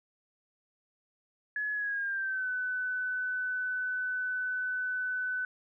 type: tone with pitch glide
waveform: sine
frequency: 1697 to 1503.1 Hz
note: G#6 to F#6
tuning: +37 to +27 cents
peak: -30 dBFS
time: 1.56-5.45 s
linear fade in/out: 2 ms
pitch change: -210 cents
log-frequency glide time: 1.73-2.49 s
effects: none